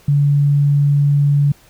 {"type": "tone", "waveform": "sine", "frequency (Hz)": 143.4, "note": "D3", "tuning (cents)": -41, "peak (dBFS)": -10, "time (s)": [0.08, 1.52], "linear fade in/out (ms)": 5, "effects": ["pink hiss -49 dBFS RMS until 1.69 s"]}